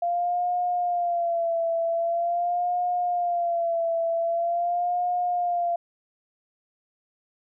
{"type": "tone with vibrato", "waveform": "sine", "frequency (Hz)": 690, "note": "F5", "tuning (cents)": -21, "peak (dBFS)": -22, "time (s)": [0.02, 5.76], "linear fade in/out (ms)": 5, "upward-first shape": "sine", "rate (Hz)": 0.44, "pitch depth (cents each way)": 60, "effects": []}